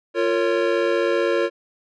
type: chord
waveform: square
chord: Bb minor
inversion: second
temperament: equal with one note detuned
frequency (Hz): 349.2 / 458.9 / 554.4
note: F4 / Bb4 / Db5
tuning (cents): 0 / -27 / 0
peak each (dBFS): -23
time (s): 0.14-1.5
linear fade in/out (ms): 50
effects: low-pass 3000 Hz 12 dB/octave